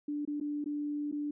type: tone with dropouts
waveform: sine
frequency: 293.7 Hz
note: D4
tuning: in tune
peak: -32 dBFS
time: 0.08-1.31 s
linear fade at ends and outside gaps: 5 ms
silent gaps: 0.252-0.275 / 0.401-0.41 / 0.643-0.659 / 1.115-1.124 s
effects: none